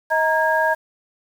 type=tone cluster; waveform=sine; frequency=634 / 932 / 1633 Hz; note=D#5 / A#5 / G#6; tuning=+32 / -1 / -30 cents; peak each=-20 dBFS; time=0.1-0.75 s; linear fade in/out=20 ms; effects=7-bit